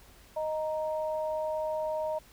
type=tone pair together; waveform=sine; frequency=622.3 / 932.4 Hz; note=D#5 / A#5; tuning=0 / 0 cents; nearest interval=perfect fifth; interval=700 cents; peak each=-30 / -36 dBFS; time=0.36-2.19 s; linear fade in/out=10 ms; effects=added 49 Hz sine -60 dBFS peak until 2.32 s + pink hiss -57 dBFS RMS until 2.32 s